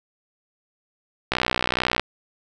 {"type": "click train", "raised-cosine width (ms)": 0.3, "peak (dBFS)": -4, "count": 43, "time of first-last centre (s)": [1.32, 1.996], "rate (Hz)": 62.1, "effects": []}